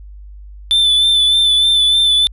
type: tone with vibrato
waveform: triangle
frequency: 3520 Hz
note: A7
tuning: in tune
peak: -8 dBFS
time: 0.71-2.27 s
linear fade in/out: 0 ms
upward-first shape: sine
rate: 3.3 Hz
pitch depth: 27 cents each way
effects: added 50 Hz sine -32 dBFS peak until 2.32 s + resampled to 32000 Hz